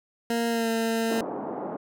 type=tone with pitch glide; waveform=20% pulse; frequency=232.6 to 226.8 Hz; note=A#3 to A#3; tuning=-4 to -47 cents; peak=-19 dBFS; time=0.3-1.21 s; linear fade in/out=2 ms; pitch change=-43 cents; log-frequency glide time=0.49-0.69 s
type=band-pass noise; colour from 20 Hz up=pink; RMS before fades=-33 dBFS; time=1.1-1.77 s; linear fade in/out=10 ms; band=230 to 920 Hz; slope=24 dB/octave
effects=none